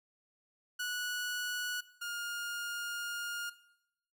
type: tone pair in turn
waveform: sawtooth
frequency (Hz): 1469 / 1417.8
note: F#6 / F6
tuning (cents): -13 / +26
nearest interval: minor second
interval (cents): 61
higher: first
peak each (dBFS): -31 / -34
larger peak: first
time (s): 0.79-1.81 / 2.01-3.5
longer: second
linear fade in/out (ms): 10
effects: noise-tail reverb RT60 0.8 s tail -17 dB re dry